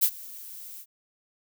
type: noise with ADSR envelope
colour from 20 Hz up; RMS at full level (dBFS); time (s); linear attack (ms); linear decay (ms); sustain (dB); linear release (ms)
violet; -19; 0.01-0.86; 23; 66; -23; 61
effects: none